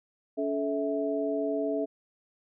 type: tone cluster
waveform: sine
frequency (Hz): 283.8 / 433.4 / 652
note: C#4 / A4 / E5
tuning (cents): +41 / -26 / -19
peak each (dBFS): -31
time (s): 0.37-1.86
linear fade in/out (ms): 20
effects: none